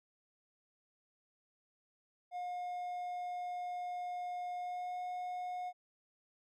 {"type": "tone with pitch glide", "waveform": "triangle", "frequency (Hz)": [716, 723.1], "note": ["F5", "F#5"], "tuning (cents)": [43, -40], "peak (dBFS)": -36, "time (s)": [2.31, 5.73], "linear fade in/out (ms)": 50, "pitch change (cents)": 17, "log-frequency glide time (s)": [4.56, 5], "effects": []}